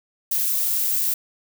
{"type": "noise", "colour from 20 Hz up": "violet", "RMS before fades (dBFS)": -22, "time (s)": [0.31, 1.14], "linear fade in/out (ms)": 5, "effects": []}